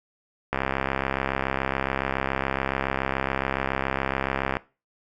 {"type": "click train", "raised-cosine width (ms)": 0.5, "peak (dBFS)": -9, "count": 272, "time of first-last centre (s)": [0.53, 4.569], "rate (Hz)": 67.1, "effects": ["noise-tail reverb RT60 0.3 s tail -19 dB re dry"]}